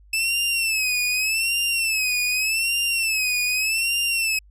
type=tone with vibrato; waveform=sawtooth; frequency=2619 Hz; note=E7; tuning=12 cents flat; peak=-17 dBFS; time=0.13-4.39 s; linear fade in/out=5 ms; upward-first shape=sine; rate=0.84 Hz; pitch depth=110 cents each way; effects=added 50 Hz sine -48 dBFS peak until 4.5 s + resampled to 32000 Hz